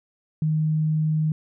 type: tone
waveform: sine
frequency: 155.56 Hz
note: D#3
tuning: in tune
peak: -19 dBFS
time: 0.42-1.32 s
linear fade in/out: 2 ms
effects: none